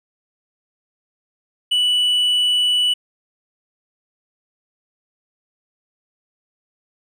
triangle tone with tanh clipping, 2960 Hz, F#7, in tune, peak -15 dBFS, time 1.71-2.94 s, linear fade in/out 10 ms, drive 7 dB, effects none

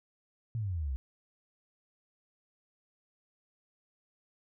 sine exponential sweep, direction down, 120 to 61.7 Hz, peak -31 dBFS, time 0.55-0.96 s, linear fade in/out 0 ms, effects none

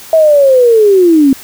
sine linear sweep, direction down, 653 to 260.9 Hz, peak -3 dBFS, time 0.13-1.33 s, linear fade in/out 2 ms, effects white hiss -32 dBFS RMS until 1.43 s

